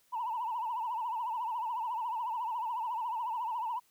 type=tone with vibrato; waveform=sine; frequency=932.3 Hz; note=A#5; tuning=in tune; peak=-31 dBFS; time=0.12-3.8 s; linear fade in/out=20 ms; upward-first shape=triangle; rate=14 Hz; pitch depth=150 cents each way; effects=tanh soft clip ceiling -28 dBFS + white hiss -69 dBFS RMS until 3.9 s